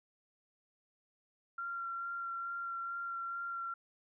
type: tone with vibrato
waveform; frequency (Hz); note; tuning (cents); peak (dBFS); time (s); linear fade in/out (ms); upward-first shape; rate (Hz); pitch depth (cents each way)
sine; 1375; F6; -27; -37; 1.58-3.74; 5; sine; 2.3; 12
effects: none